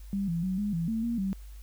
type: tone with pitch steps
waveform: sine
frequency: 197.8 / 168.2 / 187 / 206.3 / 166.8 / 224.1 / 234.4 / 193 Hz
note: G3 / E3 / F#3 / G#3 / E3 / A3 / A#3 / G3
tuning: +16 / +35 / +19 / -11 / +21 / +32 / +10 / -27 cents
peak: -27 dBFS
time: 0.13-1.33 s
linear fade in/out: 0 ms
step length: 150 ms
effects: added 50 Hz sine -42 dBFS peak until 1.62 s + white hiss -60 dBFS RMS until 1.62 s